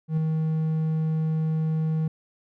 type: tone with ADSR envelope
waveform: triangle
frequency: 158.3 Hz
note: D#3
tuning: 30 cents sharp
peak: -17 dBFS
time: 0.08-2.08 s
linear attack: 92 ms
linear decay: 4 ms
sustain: -3 dB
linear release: 5 ms
effects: none